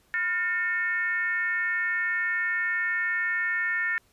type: tone with frequency modulation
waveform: sine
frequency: 1800 Hz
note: A6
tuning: 39 cents sharp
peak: -24 dBFS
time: 0.14-3.98 s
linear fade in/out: 0 ms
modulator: 393 Hz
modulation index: 0.77
effects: pink hiss -64 dBFS RMS until 4.12 s + resampled to 32000 Hz